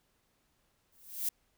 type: noise with exponential growth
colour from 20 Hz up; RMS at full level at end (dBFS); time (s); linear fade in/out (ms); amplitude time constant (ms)
violet; -29; 0.92-1.29; 5; 80
effects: pink hiss -74 dBFS RMS until 1.57 s